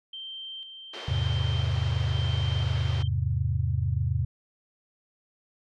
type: tone with tremolo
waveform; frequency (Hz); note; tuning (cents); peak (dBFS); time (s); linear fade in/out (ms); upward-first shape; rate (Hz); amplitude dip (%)
sine; 3136; G7; 0; -36; 0.13-3.08; 5; square; 1; 45
type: band-pass noise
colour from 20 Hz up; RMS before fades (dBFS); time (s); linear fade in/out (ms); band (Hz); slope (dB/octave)
pink; -41; 0.93-3.03; 10; 350 to 4900; 24
type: chord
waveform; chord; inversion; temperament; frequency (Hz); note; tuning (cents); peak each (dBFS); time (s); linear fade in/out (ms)
sine; E augmented; none; equal; 82.41 / 103.83 / 130.81; E2 / G#2 / B#2; 0 / 0 / 0; -28; 1.08-4.25; 5
effects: none